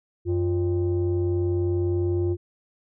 sine tone pair together, 92.49 / 349.2 Hz, F#2 / F4, 0 / 0 cents, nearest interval octave + major seventh, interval 2300 cents, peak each -22 / -22 dBFS, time 0.25-2.37 s, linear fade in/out 50 ms, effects tanh soft clip ceiling -17 dBFS

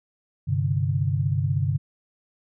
sine chord, G suspended fourth, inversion none, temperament just, 98 / 130.67 / 147 Hz, G2 / C3 / D3, 0 / -2 / +2 cents, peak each -25 dBFS, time 0.47-1.78 s, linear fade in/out 20 ms, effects none

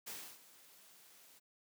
white noise with ADSR envelope, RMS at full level -45 dBFS, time 0.06-1.4 s, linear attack 19 ms, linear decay 300 ms, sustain -17 dB, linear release 23 ms, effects high-pass 150 Hz 12 dB/octave

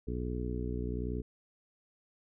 harmonic tone, 61 Hz, B1, 21 cents flat, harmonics 1 / 2 / 3 / 4 / 5 / 6 / 7, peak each -36 / -40 / -43 / -41 / -44 / -45 / -42 dBFS, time 0.07-1.22 s, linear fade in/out 10 ms, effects none

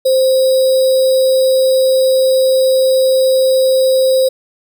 sine tone with sample-and-hold, 523.3 Hz, C5, in tune, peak -8 dBFS, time 0.05-4.29 s, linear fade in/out 10 ms, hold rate 4410 Hz, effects none

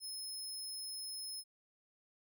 25% pulse tone, 5180 Hz, E8, 31 cents flat, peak -37 dBFS, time 0-1.44 s, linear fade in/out 50 ms, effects none

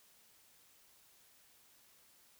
silence, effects white hiss -66 dBFS RMS until 2.39 s

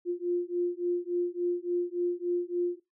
sine beating tone pair, 350 / 353.5 Hz, F4 / F4, +4 / +21 cents, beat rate 3.5 Hz, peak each -30 / -30 dBFS, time 0.05-2.8 s, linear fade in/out 50 ms, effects noise-tail reverb RT60 0.2 s tail -19 dB re dry

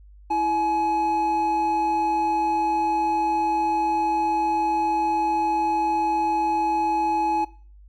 triangle tone pair together, 329.6 / 846.5 Hz, E4 / G#5, 0 / +33 cents, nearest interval octave + major third, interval 1633 cents, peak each -26 / -19 dBFS, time 0.3-7.45 s, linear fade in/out 10 ms, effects noise-tail reverb RT60 0.4 s tail -19 dB re dry + added 50 Hz sine -45 dBFS peak until 7.88 s

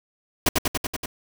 pink noise with echo, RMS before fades -18 dBFS, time 0.46-0.49 s, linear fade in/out 5 ms, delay 95 ms, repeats 6, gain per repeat -2 dB, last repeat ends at 1.06 s, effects none

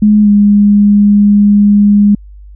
sine tone with pitch glide, 210.5 to 205 Hz, G#3 to G#3, +24 to -22 cents, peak -3 dBFS, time 0.02-2.15 s, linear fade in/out 5 ms, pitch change -46 cents, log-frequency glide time 0.22-0.29 s, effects added 50 Hz sine -30 dBFS peak until 2.55 s

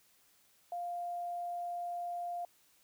sine tone with quantisation, 700 Hz, F5, 4 cents sharp, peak -36 dBFS, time 0.72-2.45 s, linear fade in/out 2 ms, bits 11, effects white hiss -68 dBFS RMS until 2.83 s

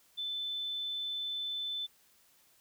sine tone, 3520 Hz, A7, in tune, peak -34 dBFS, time 0.17-1.87 s, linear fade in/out 20 ms, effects white hiss -66 dBFS RMS until 2.6 s

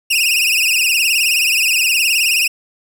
sawtooth tone with vibrato, 2637 Hz, E7, in tune, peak -9 dBFS, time 0.1-2.48 s, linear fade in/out 10 ms, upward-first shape triangle, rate 19 Hz, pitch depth 150 cents each way, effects none

